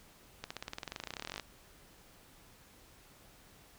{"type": "accelerating click train", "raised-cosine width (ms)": 0.2, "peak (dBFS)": -22, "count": 27, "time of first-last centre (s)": [0.44, 1.397], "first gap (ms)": 65, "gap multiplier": 0.95, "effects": ["pink hiss -60 dBFS RMS until 3.78 s"]}